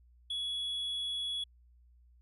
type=tone; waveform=triangle; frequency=3375 Hz; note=G#7; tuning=27 cents sharp; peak=-32 dBFS; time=0.3-1.44 s; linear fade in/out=5 ms; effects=added 60 Hz sine -59 dBFS peak until 2.21 s + resampled to 32000 Hz